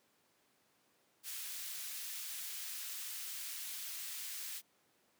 white high-pass noise, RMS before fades -44 dBFS, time 1.23-4.62 s, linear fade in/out 50 ms, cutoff 1900 Hz, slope 12 dB/octave, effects pink hiss -73 dBFS RMS until 5.19 s + high-pass 200 Hz 12 dB/octave

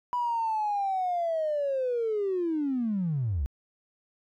triangle linear sweep, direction down, 987.8 to 59.6 Hz, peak -22 dBFS, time 0.13-3.46 s, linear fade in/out 0 ms, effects tanh soft clip ceiling -23 dBFS

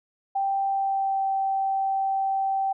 sine tone with pitch glide, 784 to 776.8 Hz, G5 to G5, 0 to -16 cents, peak -22 dBFS, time 0.35-2.73 s, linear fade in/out 10 ms, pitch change -16 cents, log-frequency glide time 0.67-1.27 s, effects none

